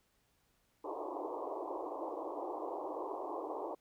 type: band-pass noise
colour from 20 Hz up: pink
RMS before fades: -41 dBFS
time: 0.84-3.75 s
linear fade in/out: 5 ms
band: 300 to 1100 Hz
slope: 96 dB/octave
effects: pink hiss -75 dBFS RMS until 3.8 s